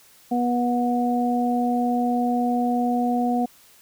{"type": "harmonic tone", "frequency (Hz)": 243.1, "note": "B3", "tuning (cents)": -27, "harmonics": [1, 2, 3], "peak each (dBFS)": [-21, -30, -24], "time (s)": [0.31, 3.46], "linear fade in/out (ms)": 10, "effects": ["white hiss -53 dBFS RMS until 3.81 s"]}